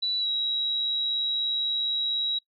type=tone with pitch glide; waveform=sine; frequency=3951 to 3861 Hz; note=B7 to B7; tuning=0 to -40 cents; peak=-24 dBFS; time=0.02-2.39 s; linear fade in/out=10 ms; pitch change=-40 cents; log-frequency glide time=0.19-0.28 s; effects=noise-tail reverb RT60 0.1 s tail -20 dB re dry